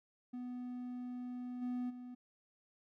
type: tone with level steps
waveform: triangle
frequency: 247.7 Hz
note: B3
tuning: 5 cents sharp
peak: -39 / -34 / -44 dBFS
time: 0.33-2.15 s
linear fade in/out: 10 ms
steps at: 1.61 / 1.89 s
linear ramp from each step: 20 ms
effects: none